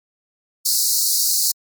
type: high-pass noise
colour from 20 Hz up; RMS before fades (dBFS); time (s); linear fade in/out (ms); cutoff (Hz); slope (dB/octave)
pink; -18; 0.65-1.52; 10; 4200; 96
effects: MP3 96 kbps